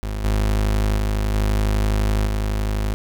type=tone with level steps; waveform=35% pulse; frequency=51.91 Hz; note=G#1; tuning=in tune; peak=-22 / -15 / -17 / -15 / -18 dBFS; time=0.03-2.94 s; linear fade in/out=0 ms; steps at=0.24 / 0.97 / 1.34 / 2.26 s; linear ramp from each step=10 ms; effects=none